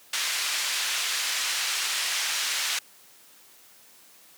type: band-pass noise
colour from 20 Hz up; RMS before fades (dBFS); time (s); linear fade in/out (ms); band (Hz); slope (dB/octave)
pink; -28; 0.13-2.79; 5; 2000 to 8000; 12
effects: white hiss -54 dBFS RMS until 4.37 s + high-pass 150 Hz 12 dB/octave